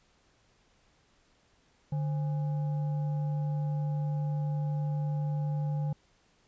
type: tone with frequency modulation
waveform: sine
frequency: 148 Hz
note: D3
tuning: 14 cents sharp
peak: -28 dBFS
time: 1.92-5.93 s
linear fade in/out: 5 ms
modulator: 676 Hz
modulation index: 0.25
effects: pink hiss -67 dBFS RMS until 6.47 s + resampled to 16000 Hz